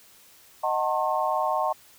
sine chord, D# diminished seventh, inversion none, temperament just, 622.3 / 746.7 / 896 / 1075.3 Hz, D#5 / F#5 / A5 / C6, 0 / +16 / +31 / +47 cents, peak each -28 dBFS, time 0.63-1.73 s, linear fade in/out 10 ms, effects white hiss -54 dBFS RMS until 1.98 s

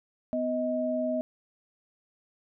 sine tone pair together, 250 / 630 Hz, B3 / D#5, +21 / +21 cents, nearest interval octave + major third, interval 1600 cents, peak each -30 / -28 dBFS, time 0.33-1.21 s, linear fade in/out 0 ms, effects none

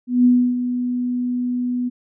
sine tone with ADSR envelope, 246.9 Hz, B3, in tune, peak -9 dBFS, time 0.07-1.9 s, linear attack 180 ms, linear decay 300 ms, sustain -10 dB, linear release 24 ms, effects none

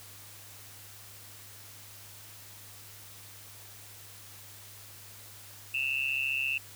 sine tone with amplitude modulation, 2672 Hz, E7, 23 cents sharp, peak -24 dBFS, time 5.74-6.58 s, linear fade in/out 5 ms, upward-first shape sine, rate 135 Hz, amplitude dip 90%, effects added 101 Hz sine -55 dBFS peak until 6.75 s + white hiss -50 dBFS RMS until 6.75 s

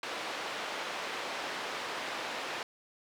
pink band-pass noise, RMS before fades -38 dBFS, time 0.03-2.63 s, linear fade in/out 2 ms, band 510 to 3800 Hz, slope 12 dB/octave, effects none

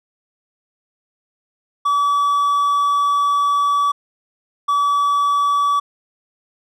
triangle tone bursts at uneven times, 1146 Hz, D6, 43 cents flat, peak -12 dBFS, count 2, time 1.85-3.92 / 4.68-5.8 s, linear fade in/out 10 ms, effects none

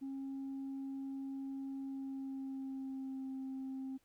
sine tone with pitch glide, 271.1 to 265.2 Hz, C#4 to C4, -38 to +23 cents, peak -38 dBFS, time 0.01-3.98 s, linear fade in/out 20 ms, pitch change -39 cents, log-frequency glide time 1.8-3.28 s, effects tanh soft clip ceiling -38 dBFS + pink hiss -75 dBFS RMS until 4.04 s

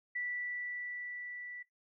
sine tone with level ramp, 1964 Hz, B6, 10 cents flat, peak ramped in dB -34 to -43 dBFS, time 0.15-1.63 s, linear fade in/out 10 ms, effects noise-tail reverb RT60 0.2 s tail -20 dB re dry

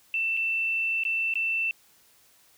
sine tone with dropouts, 2673 Hz, E7, 23 cents sharp, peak -24 dBFS, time 0.14-1.71 s, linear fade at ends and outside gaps 1 ms, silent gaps 0.368-0.372 / 1.036-1.051 / 1.339-1.355 s, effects white hiss -60 dBFS RMS until 2.57 s

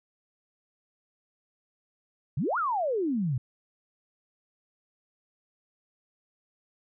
sine exponential two-way sweep, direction up then down, 116.54 to 1456 to 116.54 Hz, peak -25 dBFS, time 2.37-3.38 s, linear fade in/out 5 ms, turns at 2.58 s, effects none

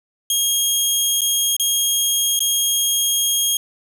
15% pulse tone with dropouts, 3256 Hz, G#7, 35 cents flat, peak -9 dBFS, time 0.3-3.57 s, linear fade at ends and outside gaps 2 ms, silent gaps 1.209-1.216 / 1.566-1.597 / 2.392-2.404 s, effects none

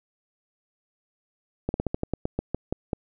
slowing click train, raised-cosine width 2 ms, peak -12 dBFS, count 12, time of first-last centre 1.69-2.932 s, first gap 51 ms, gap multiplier 1.15, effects none

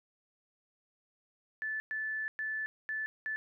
sine tone bursts at uneven times, 1746 Hz, A6, 14 cents flat, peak -33 dBFS, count 5, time 1.62-1.8 / 1.91-2.28 / 2.39-2.66 / 2.89-3.06 / 3.26-3.36 s, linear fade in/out 0 ms, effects none

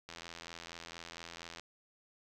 click train, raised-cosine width 0.2 ms, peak -28 dBFS, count 128, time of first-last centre 0.09-1.597 s, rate 84.3 Hz, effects none

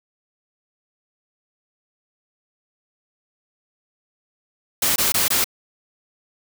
white noise bursts, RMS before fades -19 dBFS, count 4, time 4.82-5.443 s, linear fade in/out 5 ms, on 140 ms, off 21 ms, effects none

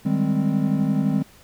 triangle chord, Ab major seventh, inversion second, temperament equal, 155.56 / 196 / 207.7 / 261.6 Hz, Eb3 / G3 / Ab3 / C4, 0 / 0 / 0 / 0 cents, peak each -22 dBFS, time 0.05-1.23 s, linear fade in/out 10 ms, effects pink hiss -51 dBFS RMS until 1.43 s

